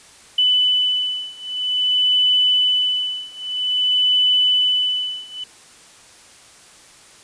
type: beating tone pair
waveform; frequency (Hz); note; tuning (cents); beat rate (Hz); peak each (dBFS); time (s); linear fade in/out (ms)
sine; 2995 / 2995.51; F#7 / F#7; +20 / +21; 0.51; -18 / -19; 0.38-5.44; 5
effects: white hiss -46 dBFS RMS until 7.23 s + resampled to 22050 Hz